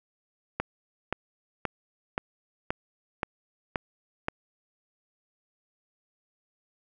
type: click train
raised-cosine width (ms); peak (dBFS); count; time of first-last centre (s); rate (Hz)
0.5; -12; 8; 0.6-4.284; 1.9
effects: none